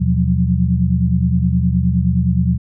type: tone cluster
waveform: sine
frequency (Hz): 78.2 / 124.5 / 174.2 / 183.8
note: D#2 / B2 / F3 / F#3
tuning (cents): +9 / +14 / -4 / -11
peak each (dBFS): -18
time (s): 0-2.58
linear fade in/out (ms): 20
effects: none